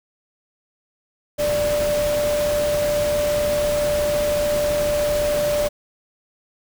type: tone in noise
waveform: sine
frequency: 590 Hz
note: D5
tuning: 8 cents sharp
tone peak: -18 dBFS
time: 1.38-5.69 s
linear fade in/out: 20 ms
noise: pink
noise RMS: -28 dBFS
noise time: 1.38-5.69 s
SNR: +7 dB
effects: none